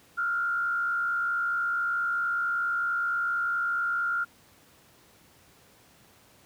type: tone with frequency modulation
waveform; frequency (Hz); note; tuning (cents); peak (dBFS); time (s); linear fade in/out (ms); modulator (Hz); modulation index
sine; 1396.9; F6; 0; -25; 0.17-4.25; 20; 64.5; 0.64
effects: pink hiss -58 dBFS RMS until 6.45 s + high-pass 80 Hz 12 dB/octave